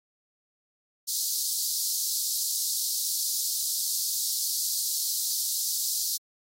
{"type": "high-pass noise", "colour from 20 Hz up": "pink", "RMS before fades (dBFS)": -29, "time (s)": [1.07, 6.18], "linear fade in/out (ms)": 20, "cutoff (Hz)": 4200, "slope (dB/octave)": 48, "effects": ["AAC 48 kbps"]}